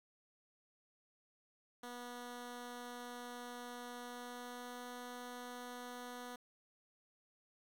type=tone with pitch glide; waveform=10% pulse; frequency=243.6 to 245.7 Hz; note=B3 to B3; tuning=-24 to -9 cents; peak=-38 dBFS; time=1.83-6.36 s; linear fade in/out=5 ms; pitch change=+15 cents; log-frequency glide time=4-4.86 s; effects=11-bit